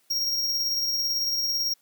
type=tone with tremolo; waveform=square; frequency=5588 Hz; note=F8; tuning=in tune; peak=-23 dBFS; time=0.1-1.74 s; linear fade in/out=10 ms; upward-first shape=sine; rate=18 Hz; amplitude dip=30%; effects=white hiss -65 dBFS RMS until 1.81 s + high-pass 150 Hz 12 dB/octave